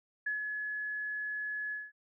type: tone with ADSR envelope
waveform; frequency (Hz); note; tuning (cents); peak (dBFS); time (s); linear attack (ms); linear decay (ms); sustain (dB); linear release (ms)
sine; 1700; G#6; +40; -30; 0.26-1.92; 8; 130; -4; 200
effects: none